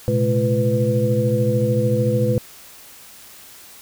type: tone cluster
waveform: sine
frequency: 115.6 / 129.1 / 213.1 / 338 / 497.4 Hz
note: A#2 / C3 / G#3 / E4 / B4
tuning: -14 / -23 / +45 / +43 / +12 cents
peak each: -20 / -23 / -23 / -28 / -20 dBFS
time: 0.08-2.38 s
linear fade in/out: 0 ms
effects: white hiss -43 dBFS RMS until 3.81 s